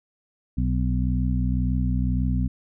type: harmonic tone with a mistuned harmonic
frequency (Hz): 61.9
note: B1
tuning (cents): +5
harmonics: 1 / 2 / 3 / 4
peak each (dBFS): -23 / -26 / -28 / -29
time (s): 0.57-2.48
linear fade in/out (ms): 10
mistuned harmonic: 4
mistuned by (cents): +29
effects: none